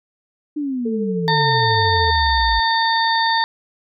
sine exponential sweep, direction down, 304.8 to 51.2 Hz, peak -20 dBFS, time 0.56-2.6 s, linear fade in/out 10 ms
sine tone with tremolo, 444.1 Hz, A4, 16 cents sharp, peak -21 dBFS, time 0.85-2.11 s, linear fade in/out 10 ms, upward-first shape sine, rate 13 Hz, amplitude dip 40%
harmonic tone, 909 Hz, A#5, 44 cents flat, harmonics 1 / 2 / 4 / 5, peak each -17 / -21 / -24 / -24 dBFS, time 1.28-3.44 s, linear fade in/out 0 ms
effects none

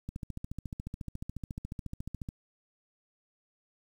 click train, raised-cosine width 5 ms, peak -25 dBFS, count 32, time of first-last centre 0.09-2.289 s, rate 14.1 Hz, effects 9-bit

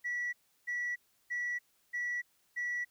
sine tone bursts, 1945 Hz, B6, 27 cents flat, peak -31 dBFS, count 5, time 0.04-2.85 s, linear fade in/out 20 ms, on 290 ms, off 340 ms, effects tanh soft clip ceiling -30 dBFS + white hiss -72 dBFS RMS until 2.9 s

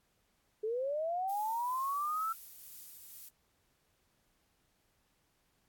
sine linear sweep, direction up, 419.4 to 1345 Hz, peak -32 dBFS, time 0.63-2.33 s, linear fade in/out 10 ms
violet noise with tremolo, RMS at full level -48 dBFS, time 1.29-3.29 s, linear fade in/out 5 ms, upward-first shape triangle, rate 2.2 Hz, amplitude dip 30%
effects pink hiss -75 dBFS RMS until 5.68 s + AAC 64 kbps

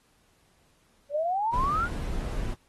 sine exponential sweep, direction up, 561 to 1480 Hz, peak -24 dBFS, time 1.1-1.89 s, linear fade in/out 50 ms
brown noise, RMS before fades -31 dBFS, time 1.52-2.55 s, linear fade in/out 20 ms
effects pink hiss -66 dBFS RMS until 2.68 s + AAC 32 kbps

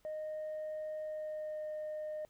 sine tone with pitch glide, 618 to 613 Hz, D#5 to D#5, -12 to -26 cents, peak -36 dBFS, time 0.05-2.25 s, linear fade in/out 0 ms, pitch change -14 cents, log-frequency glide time 1.01-1.67 s, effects tanh soft clip ceiling -36 dBFS + pink hiss -72 dBFS RMS until 2.29 s

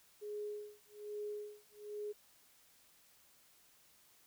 sine tone with tremolo, 417.7 Hz, G#4, 10 cents sharp, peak -39 dBFS, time 0.21-2.13 s, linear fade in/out 20 ms, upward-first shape sine, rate 1.2 Hz, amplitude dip 100%, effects white hiss -67 dBFS RMS until 4.26 s

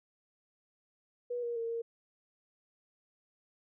sine tone with pitch steps, 485.8 / 473.4 / 459.4 / 462.8 Hz, B4 / A#4 / A#4 / A#4, -29 / +27 / -25 / -13 cents, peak -33 dBFS, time 1.3-1.82 s, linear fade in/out 10 ms, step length 130 ms, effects none

